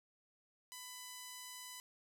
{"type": "tone", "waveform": "5% pulse", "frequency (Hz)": 999, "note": "B5", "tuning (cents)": 20, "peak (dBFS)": -36, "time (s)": [0.72, 1.8], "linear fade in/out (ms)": 0, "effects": []}